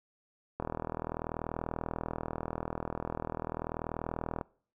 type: click train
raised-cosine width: 1 ms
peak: -20 dBFS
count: 155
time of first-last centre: 0.6-4.412 s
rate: 40.4 Hz
effects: noise-tail reverb RT60 0.5 s tail -23 dB re dry